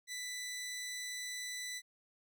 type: tone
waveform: 15% pulse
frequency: 1987 Hz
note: B6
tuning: 10 cents sharp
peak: -34 dBFS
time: 0.07-1.82 s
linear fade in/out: 50 ms
effects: none